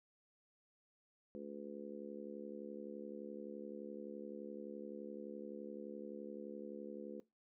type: harmonic tone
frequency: 71.7 Hz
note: D2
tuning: 41 cents flat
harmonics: 3 / 4 / 5 / 6 / 7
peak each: -50 / -53 / -51 / -54 / -51 dBFS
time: 1.35-7.2 s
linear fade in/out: 0 ms
effects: noise-tail reverb RT60 0.2 s tail -18 dB re dry